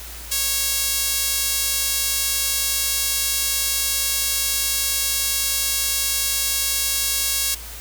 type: tone with high-pass filter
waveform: sawtooth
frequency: 550 Hz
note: C#5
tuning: 14 cents flat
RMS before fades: -22 dBFS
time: 0.31-7.55 s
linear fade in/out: 10 ms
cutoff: 5200 Hz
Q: 0.61
effects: added 57 Hz sine -37 dBFS peak until 7.8 s + white hiss -37 dBFS RMS until 7.8 s